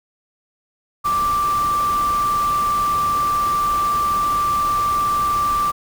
sine tone in noise, 1174.7 Hz, D6, in tune, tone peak -16 dBFS, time 1.04-5.72 s, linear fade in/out 20 ms, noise pink, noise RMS -31 dBFS, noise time 1.04-5.72 s, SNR +12 dB, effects none

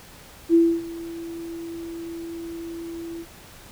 sine tone with ADSR envelope, 334.3 Hz, E4, 24 cents sharp, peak -11 dBFS, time 0.49-3.26 s, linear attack 53 ms, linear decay 270 ms, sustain -20 dB, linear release 56 ms, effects pink hiss -46 dBFS RMS until 3.71 s

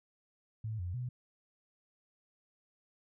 sine tone with pitch steps, 109.9 / 88.8 / 124.4 Hz, A2 / F2 / B2, -2 / +29 / +13 cents, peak -35 dBFS, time 0.64-1.09 s, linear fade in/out 5 ms, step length 150 ms, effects none

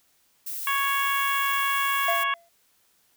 violet noise, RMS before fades -33 dBFS, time 0.46-2.24 s, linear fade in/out 10 ms
harmonic tone, 554.4 Hz, C#5, in tune, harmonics 2 / 3 / 4 / 5 / 6, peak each -25 / -29 / -31 / -33 / -35 dBFS, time 0.67-2.34 s, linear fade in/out 2 ms
triangle tone with exponential decay, 680 Hz, F5, 46 cents flat, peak -20 dBFS, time 2.08-2.49 s, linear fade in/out 5 ms, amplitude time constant 88 ms
effects white hiss -65 dBFS RMS until 3.16 s

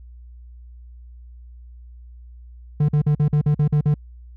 triangle tone bursts, 148.5 Hz, D3, 20 cents sharp, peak -12 dBFS, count 9, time 2.8-3.942 s, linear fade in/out 5 ms, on 86 ms, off 46 ms, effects added 60 Hz sine -39 dBFS peak until 4.36 s

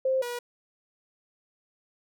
sine / sawtooth tone pair in turn, 525 / 483.3 Hz, C5 / B4, +6 / -38 cents, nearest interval minor second, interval 144 cents, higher first, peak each -22 / -28 dBFS, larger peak first, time 0.05-0.22 / 0.22-0.39 s, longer neither, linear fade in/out 5 ms, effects none

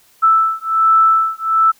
sine beating tone pair, 1318.5 / 1319.8 Hz, E6 / E6, 0 / +2 cents, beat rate 1.3 Hz, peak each -13 dBFS, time 0.22-1.72 s, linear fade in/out 20 ms, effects white hiss -52 dBFS RMS until 1.79 s

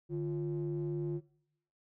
triangle ring-modulated tone, 100 Hz, G2, 35 cents sharp, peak -27 dBFS, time 0.09-1.21 s, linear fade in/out 50 ms, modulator 249 Hz, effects noise-tail reverb RT60 0.7 s tail -21 dB re dry + tanh soft clip ceiling -26 dBFS

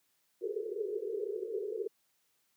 white band-pass noise, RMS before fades -37 dBFS, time 0.41-1.88 s, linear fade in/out 10 ms, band 380 to 460 Hz, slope 96 dB/octave, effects white hiss -75 dBFS RMS until 2.56 s + high-pass 100 Hz 12 dB/octave

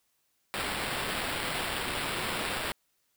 violet noise with sample-and-hold, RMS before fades -33 dBFS, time 0.54-2.72 s, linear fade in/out 0 ms, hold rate 6300 Hz, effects white hiss -74 dBFS RMS until 3.16 s

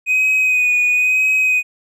triangle tone with vibrato, 2500 Hz, D#7, 8 cents sharp, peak -10 dBFS, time 0.06-1.63 s, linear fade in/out 50 ms, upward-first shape sine, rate 1 Hz, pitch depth 25 cents each way, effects tanh soft clip ceiling -6 dBFS

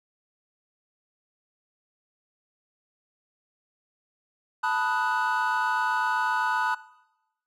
triangle chord, B dominant seventh, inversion third, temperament equal with one note detuned, 880 / 987.8 / 1250.3 / 1480 Hz, A5 / B5 / D#6 / F#6, 0 / 0 / +8 / 0 cents, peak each -26 / -26 / -29 / -26 dBFS, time 4.63-6.75 s, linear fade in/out 10 ms, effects noise-tail reverb RT60 0.9 s tail -19 dB re dry + tanh soft clip ceiling -14 dBFS

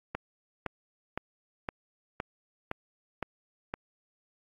click train, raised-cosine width 0.5 ms, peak -17 dBFS, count 8, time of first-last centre 0.15-3.74 s, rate 1.95 Hz, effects AAC 32 kbps

